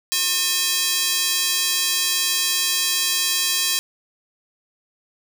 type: tone with high-pass filter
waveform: square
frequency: 360.5 Hz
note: F#4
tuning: 45 cents flat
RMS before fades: -21 dBFS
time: 0.12-3.79 s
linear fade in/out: 0 ms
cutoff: 3800 Hz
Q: 0.93
effects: none